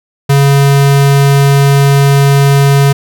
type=tone; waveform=square; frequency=139.7 Hz; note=C#3; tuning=14 cents sharp; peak=-5 dBFS; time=0.29-2.93 s; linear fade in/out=10 ms; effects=none